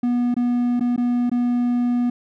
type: tone with dropouts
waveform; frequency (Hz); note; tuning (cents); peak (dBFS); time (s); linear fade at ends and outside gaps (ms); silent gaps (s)
triangle; 243.1; B3; -27; -15; 0.03-2.1; 5; 0.343-0.365 / 0.797-0.807 / 0.963-0.977 / 1.297-1.315
effects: none